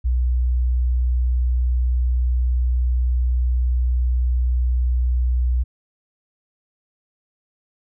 sine tone, 61.74 Hz, B1, in tune, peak -15 dBFS, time 0.04-5.64 s, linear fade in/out 20 ms, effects tanh soft clip ceiling -11 dBFS

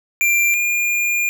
square tone pair in turn, 2373 / 2413 Hz, D7 / D7, +17 / +46 cents, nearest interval unison, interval 29 cents, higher second, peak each -14 / -17 dBFS, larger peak first, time 0.21-0.54 / 0.54-1.29 s, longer second, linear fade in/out 0 ms, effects none

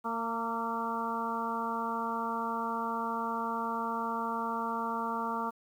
harmonic tone with a mistuned harmonic, 228.7 Hz, A#3, 33 cents flat, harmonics 1 / 2 / 3 / 4 / 5 / 6, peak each -38 / -41 / -42 / -35 / -36 / -41 dBFS, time 0.04-5.51 s, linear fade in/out 20 ms, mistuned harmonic 5, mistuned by +26 cents, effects 10-bit

